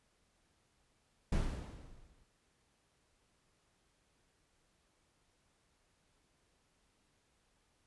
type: noise with exponential decay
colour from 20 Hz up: brown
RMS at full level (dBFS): -30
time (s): 1.32-2.24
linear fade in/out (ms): 5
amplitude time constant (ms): 200
effects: pink hiss -75 dBFS RMS until 7.86 s + resampled to 24000 Hz